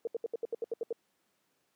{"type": "tone bursts", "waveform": "sine", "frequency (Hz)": 461.4, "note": "A#4", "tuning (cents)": -18, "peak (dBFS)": -30, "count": 10, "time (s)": [0.05, 0.927], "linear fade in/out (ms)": 2, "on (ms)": 22, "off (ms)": 73, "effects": ["pink hiss -75 dBFS RMS until 1.75 s", "high-pass 200 Hz 12 dB/octave"]}